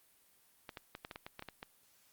clicks, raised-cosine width 0.3 ms, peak -28 dBFS, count 11, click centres 0.692 / 0.772 / 0.951 / 1.049 / 1.112 / 1.159 / 1.265 / 1.394 / 1.424 / 1.487 / 1.629 s, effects white hiss -68 dBFS RMS until 2.12 s + Opus 32 kbps

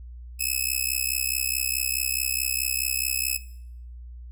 5% pulse tone with amplitude modulation, 2580 Hz, E7, 38 cents flat, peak -11 dBFS, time 0.39-3.38 s, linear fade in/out 20 ms, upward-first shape sine, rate 64.7 Hz, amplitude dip 100%, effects noise-tail reverb RT60 0.7 s tail -18 dB re dry + added 60 Hz sine -38 dBFS peak until 4.31 s

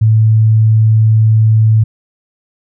sine tone, 110 Hz, A2, in tune, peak -5 dBFS, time 0.01-1.84 s, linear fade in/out 10 ms, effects none

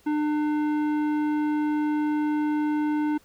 sine tone with tanh clipping, 300 Hz, D4, 37 cents sharp, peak -24 dBFS, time 0.06-3.18 s, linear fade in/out 10 ms, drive 13 dB, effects pink hiss -59 dBFS RMS until 3.24 s

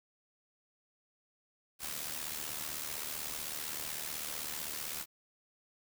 white noise with amplitude modulation, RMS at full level -37 dBFS, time 1.79-5.06 s, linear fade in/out 50 ms, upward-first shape sine, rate 75.8 Hz, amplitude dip 65%, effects none

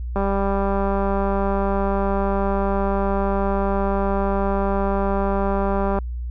click train, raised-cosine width 1 ms, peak -10 dBFS, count 1149, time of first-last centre 0.16-5.987 s, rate 197 Hz, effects added 60 Hz sine -25 dBFS peak until 6.3 s

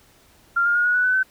sine tone with pitch steps, 1390 / 1411.8 / 1434 / 1456.6 / 1479.5 / 1502.7 / 1526.3 Hz, F6 / F6 / F6 / F#6 / F#6 / F#6 / G6, -9 / +18 / +45 / -28 / -1 / +26 / -47 cents, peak -16 dBFS, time 0.56-1.232 s, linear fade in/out 10 ms, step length 96 ms, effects pink hiss -55 dBFS RMS until 1.3 s

